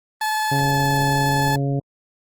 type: tone with vibrato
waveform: 30% pulse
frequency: 863 Hz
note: A5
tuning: 34 cents flat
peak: -17 dBFS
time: 0.21-1.56 s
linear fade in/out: 5 ms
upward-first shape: sine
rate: 19 Hz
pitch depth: 11 cents each way
type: harmonic tone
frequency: 139.1 Hz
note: C#3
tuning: 6 cents sharp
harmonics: 1 / 2 / 3 / 4 / 5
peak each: -20 / -26 / -30 / -32 / -34 dBFS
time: 0.51-1.8 s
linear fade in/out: 10 ms
effects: Opus 24 kbps